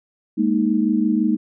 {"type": "chord", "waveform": "sine", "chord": "Ab suspended second", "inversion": "none", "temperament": "just", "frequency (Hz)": [207.7, 233.6, 311.5], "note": ["Ab3", "Bb3", "Eb4"], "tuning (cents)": [0, 4, 2], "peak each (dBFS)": -20, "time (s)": [0.37, 1.37], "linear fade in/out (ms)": 20, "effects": []}